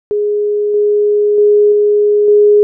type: tone with level steps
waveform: sine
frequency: 415.5 Hz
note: G#4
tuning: 1 cent sharp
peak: -11 / -8 / -5 / -7 / -4 dBFS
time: 0.11-2.63 s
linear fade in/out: 0 ms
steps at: 0.74 / 1.38 / 1.72 / 2.28 s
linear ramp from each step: 2 ms
effects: none